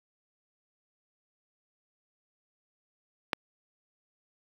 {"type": "click", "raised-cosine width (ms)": 0.3, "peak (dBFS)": -9, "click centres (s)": 3.332, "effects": ["high-pass 200 Hz 12 dB/octave", "7-bit"]}